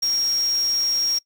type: tone in noise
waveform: sine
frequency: 5588 Hz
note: F8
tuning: in tune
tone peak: -19 dBFS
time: 0.02-1.19 s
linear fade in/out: 10 ms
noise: white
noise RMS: -37 dBFS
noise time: 0.02-1.19 s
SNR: +15 dB
effects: noise-tail reverb RT60 0.1 s tail -23 dB re dry